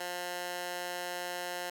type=tone with high-pass filter; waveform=15% pulse; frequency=177.5 Hz; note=F3; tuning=28 cents sharp; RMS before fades=-38 dBFS; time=0-1.7 s; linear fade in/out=5 ms; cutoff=700 Hz; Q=0.75; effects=none